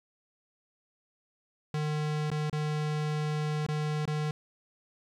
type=tone with dropouts; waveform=square; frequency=151.6 Hz; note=D#3; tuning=45 cents flat; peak=-29 dBFS; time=1.74-4.31 s; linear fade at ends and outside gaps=2 ms; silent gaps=2.303-2.315 / 2.498-2.528 / 3.665-3.686 / 4.055-4.076 s; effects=low-pass 6000 Hz 12 dB/octave + 10-bit